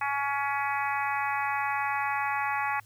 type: harmonic tone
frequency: 280.8 Hz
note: C#4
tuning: 22 cents sharp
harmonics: 3 / 4 / 5 / 6 / 7 / 8 / 9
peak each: -30 / -33 / -37 / -36 / -35 / -40 / -38 dBFS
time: 0.01-2.8 s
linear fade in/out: 5 ms
effects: added 106 Hz sine -55 dBFS peak until 2.85 s + white hiss -62 dBFS RMS until 2.85 s